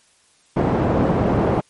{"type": "band-pass noise", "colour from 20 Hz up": "pink", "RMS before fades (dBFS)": -18, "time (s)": [0.56, 1.61], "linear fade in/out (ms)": 10, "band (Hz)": [100, 750], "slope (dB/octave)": 12, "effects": ["white hiss -57 dBFS RMS until 1.69 s", "MP3 48 kbps"]}